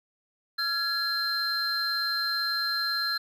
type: tone cluster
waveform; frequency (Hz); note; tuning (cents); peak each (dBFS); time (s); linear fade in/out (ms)
triangle; 1364 / 1677 / 4150; F6 / G#6 / C8; -41 / +16 / -15; -31 / -30 / -27; 0.58-3.18; 10
effects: none